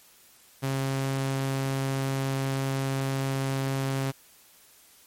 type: tone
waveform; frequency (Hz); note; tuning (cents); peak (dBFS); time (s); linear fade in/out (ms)
sawtooth; 135.1; C#3; -44; -22; 0.62-4.12; 20
effects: white hiss -56 dBFS RMS until 5.06 s + MP3 64 kbps